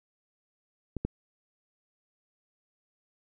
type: clicks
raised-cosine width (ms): 3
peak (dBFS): -20 / -16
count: 2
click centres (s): 0.967 / 1.05
effects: none